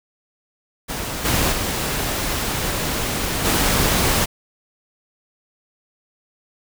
pink noise with level steps, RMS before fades -27 / -19 / -23 / -18 dBFS, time 0.88-4.26 s, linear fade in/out 20 ms, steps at 1.24 / 1.51 / 3.44 s, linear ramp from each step 20 ms, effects none

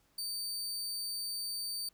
sawtooth tone, 4600 Hz, D8, 37 cents flat, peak -33 dBFS, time 0.18-1.89 s, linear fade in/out 5 ms, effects pink hiss -71 dBFS RMS until 1.93 s

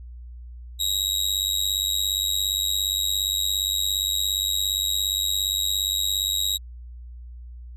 sawtooth tone with amplitude modulation, 3819 Hz, A#7, 41 cents sharp, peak -15 dBFS, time 0.79-6.58 s, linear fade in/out 20 ms, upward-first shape sine, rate 97.3 Hz, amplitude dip 90%, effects added 60 Hz sine -37 dBFS peak until 7.76 s + resampled to 32000 Hz

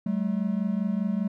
triangle tone pair together, 190 / 215 Hz, F#3 / A3, +46 / -40 cents, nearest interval major second, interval 214 cents, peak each -25 dBFS, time 0.06-1.28 s, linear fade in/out 5 ms, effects none

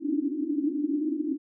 pink band-pass noise, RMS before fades -28 dBFS, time 0-1.38 s, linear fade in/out 50 ms, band 280 to 320 Hz, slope 96 dB/octave, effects none

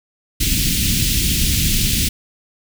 pink band-stop noise, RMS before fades -17 dBFS, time 0.4-2.09 s, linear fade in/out 10 ms, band 260 to 2600 Hz, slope 24 dB/octave, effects none

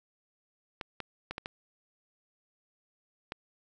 clicks, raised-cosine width 0.3 ms, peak -20 dBFS, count 6, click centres 0.812 / 1.003 / 1.31 / 1.381 / 1.459 / 3.321 s, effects none

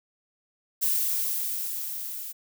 violet noise with level ramp, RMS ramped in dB -24 to -37 dBFS, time 0.81-2.33 s, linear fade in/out 20 ms, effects none

